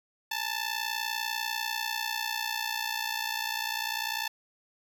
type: ring-modulated tone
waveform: 10% pulse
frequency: 880 Hz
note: A5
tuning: in tune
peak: -19 dBFS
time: 0.31-4.28 s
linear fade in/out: 5 ms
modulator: 30.1 Hz
effects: none